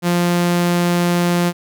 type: tone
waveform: sawtooth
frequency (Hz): 174.61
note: F3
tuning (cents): 0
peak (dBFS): -10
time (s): 0.02-1.53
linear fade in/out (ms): 50
effects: none